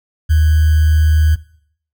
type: tone with sample-and-hold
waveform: sine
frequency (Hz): 77.78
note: D#2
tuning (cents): 0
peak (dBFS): -8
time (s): 0.29-1.36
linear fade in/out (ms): 20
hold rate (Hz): 1575
effects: noise-tail reverb RT60 0.6 s tail -18 dB re dry

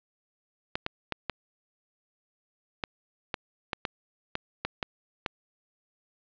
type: clicks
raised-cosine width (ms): 0.3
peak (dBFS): -13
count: 12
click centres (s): 0.755 / 0.864 / 1.123 / 1.297 / 2.838 / 3.342 / 3.732 / 3.852 / 4.354 / 4.65 / 4.828 / 5.262
effects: resampled to 11025 Hz + 8-bit

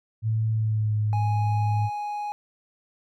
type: tone with pitch glide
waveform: sine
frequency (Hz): 110.6 to 106.46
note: A2 to G#2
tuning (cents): +9 to +43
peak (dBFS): -21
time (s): 0.22-1.9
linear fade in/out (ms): 50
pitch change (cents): -66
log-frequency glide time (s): 0.52-0.96
type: tone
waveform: triangle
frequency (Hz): 830.6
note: G#5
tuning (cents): 0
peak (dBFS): -26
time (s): 1.13-2.32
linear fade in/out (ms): 0
effects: none

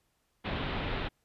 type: low-pass noise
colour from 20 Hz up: pink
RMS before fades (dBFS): -34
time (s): 0.44-1.09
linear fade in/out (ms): 20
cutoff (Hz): 3800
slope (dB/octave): 48
effects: pink hiss -75 dBFS RMS until 1.24 s + resampled to 32000 Hz

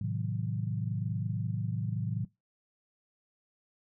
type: chord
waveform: sine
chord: A diminished seventh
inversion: none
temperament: equal with one note detuned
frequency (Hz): 110 / 130.81 / 159.48 / 185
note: A2 / C3 / Eb3 / Gb3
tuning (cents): 0 / 0 / +43 / 0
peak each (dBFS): -33 / -37 / -37 / -38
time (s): 0.01-2.25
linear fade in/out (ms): 5
effects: noise-tail reverb RT60 0.2 s tail -20 dB re dry

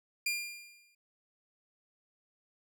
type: tone with exponential decay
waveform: sawtooth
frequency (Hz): 2400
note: D7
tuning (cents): +37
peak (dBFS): -25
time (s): 0.26-0.95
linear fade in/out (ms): 5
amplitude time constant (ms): 150
effects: none

